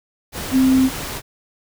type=tone in noise; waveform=sine; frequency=261.6 Hz; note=C4; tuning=in tune; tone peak=-11 dBFS; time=0.51-0.9 s; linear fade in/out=50 ms; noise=pink; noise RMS=-28 dBFS; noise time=0.32-1.22 s; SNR=+14 dB; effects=none